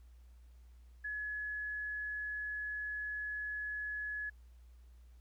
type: tone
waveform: sine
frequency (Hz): 1697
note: G#6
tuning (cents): +37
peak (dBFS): -37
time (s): 1.04-4.3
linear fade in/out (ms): 10
effects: added 60 Hz sine -55 dBFS peak until 5.2 s + pink hiss -75 dBFS RMS until 5.2 s